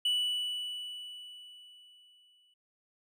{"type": "tone with exponential decay", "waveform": "triangle", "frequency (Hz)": 2960, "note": "F#7", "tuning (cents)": 0, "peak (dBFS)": -24, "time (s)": [0.05, 2.54], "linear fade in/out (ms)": 5, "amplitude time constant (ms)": 540, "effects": []}